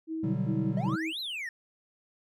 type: tone bursts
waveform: sine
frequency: 320.8 Hz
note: E4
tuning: 47 cents flat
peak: -31 dBFS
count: 3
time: 0.07-1.13 s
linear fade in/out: 50 ms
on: 290 ms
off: 95 ms
type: chord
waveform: triangle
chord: G major seventh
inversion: first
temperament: equal with one note detuned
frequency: 124.04 / 146.83 / 185 / 196 Hz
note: B2 / D3 / F#3 / G3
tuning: +8 / 0 / 0 / 0 cents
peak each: -31 dBFS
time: 0.23-0.96 s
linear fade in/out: 10 ms
type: exponential two-way sweep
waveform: triangle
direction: up then down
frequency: 597 to 4171 to 1770 Hz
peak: -32 dBFS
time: 0.77-1.49 s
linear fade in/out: 2 ms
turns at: 1.2 s
effects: none

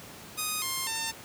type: tone with pitch steps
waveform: 5% pulse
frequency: 1244.5 / 1058.7 / 900.6 Hz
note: D#6 / C6 / A5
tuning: 0 / +20 / +40 cents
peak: -18 dBFS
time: 0.37-1.12 s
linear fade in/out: 20 ms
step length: 250 ms
effects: pink hiss -46 dBFS RMS until 1.24 s + high-pass 100 Hz 12 dB/octave

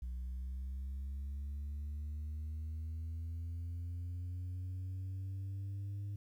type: linear sweep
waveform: sine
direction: up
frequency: 61.3 to 101.5 Hz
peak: -36 dBFS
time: 0.02-6.16 s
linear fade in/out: 5 ms
effects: tanh soft clip ceiling -38 dBFS + 12-bit

